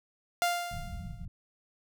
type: tone with exponential decay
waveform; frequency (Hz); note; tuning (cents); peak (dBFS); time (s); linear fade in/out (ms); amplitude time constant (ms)
sawtooth; 698.5; F5; 0; -20; 0.42-1.25; 0; 180
type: low-pass noise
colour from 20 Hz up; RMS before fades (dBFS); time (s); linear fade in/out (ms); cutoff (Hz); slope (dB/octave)
pink; -40; 0.71-1.28; 5; 200; 96
effects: none